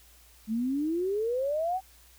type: exponential sweep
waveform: sine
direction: up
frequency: 212 to 777 Hz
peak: -26 dBFS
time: 0.47-1.81 s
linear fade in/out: 50 ms
effects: added 59 Hz sine -58 dBFS peak until 2.18 s + white hiss -58 dBFS RMS until 2.18 s